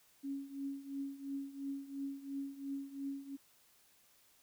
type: tone with tremolo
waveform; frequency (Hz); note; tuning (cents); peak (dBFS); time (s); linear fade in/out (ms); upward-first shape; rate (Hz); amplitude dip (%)
sine; 276.4; C#4; -5; -36; 0.23-3.37; 20; triangle; 2.9; 85
effects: white hiss -68 dBFS RMS until 4.42 s